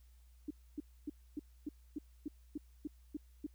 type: tone bursts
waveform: sine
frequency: 296.9 Hz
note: D4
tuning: 19 cents sharp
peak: -37 dBFS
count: 11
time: 0.48-3.466 s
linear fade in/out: 5 ms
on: 26 ms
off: 270 ms
effects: added 60 Hz sine -59 dBFS peak until 3.54 s + white hiss -75 dBFS RMS until 3.54 s